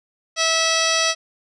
10% pulse tone with low-pass filter, 651 Hz, E5, 22 cents flat, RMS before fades -19 dBFS, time 0.36-1.15 s, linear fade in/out 50 ms, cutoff 6000 Hz, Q 10, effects none

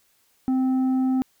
triangle tone with tanh clipping, 260 Hz, C4, 11 cents flat, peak -20 dBFS, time 0.48-1.22 s, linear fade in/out 0 ms, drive 10 dB, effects white hiss -64 dBFS RMS until 1.4 s

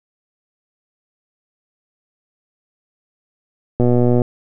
click train, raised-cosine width 2 ms, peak -3 dBFS, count 52, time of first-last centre 3.8-4.218 s, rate 122 Hz, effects none

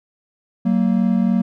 triangle tone pair together, 188.43 / 231.8 Hz, F#3 / A#3, +32 / -10 cents, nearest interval major third, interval 358 cents, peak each -15 dBFS, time 0.65-1.42 s, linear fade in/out 10 ms, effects none

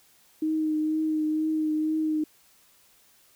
sine tone with vibrato, 311.1 Hz, D#4, in tune, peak -23 dBFS, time 0.42-2.24 s, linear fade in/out 5 ms, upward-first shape triangle, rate 2.1 Hz, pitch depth 23 cents each way, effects white hiss -60 dBFS RMS until 3.35 s

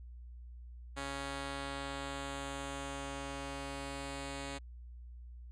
5% pulse tone pair together, 138.59 / 277.2 Hz, C#3 / C#4, 0 / 0 cents, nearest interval octave, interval 1200 cents, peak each -32 / -32 dBFS, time 0.96-4.59 s, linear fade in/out 20 ms, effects added 60 Hz sine -47 dBFS peak until 5.51 s + resampled to 22050 Hz

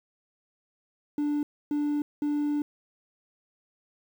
triangle tone bursts at uneven times, 293.7 Hz, D4, in tune, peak -22 dBFS, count 3, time 1.18-1.43 / 1.71-2.02 / 2.22-2.62 s, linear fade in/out 2 ms, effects tanh soft clip ceiling -18 dBFS + 9-bit

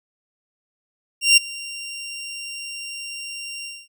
20% pulse tone with ADSR envelope, 2771 Hz, F7, 14 cents flat, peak -4 dBFS, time 1.21-3.88 s, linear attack 160 ms, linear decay 13 ms, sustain -22 dB, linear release 230 ms, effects none

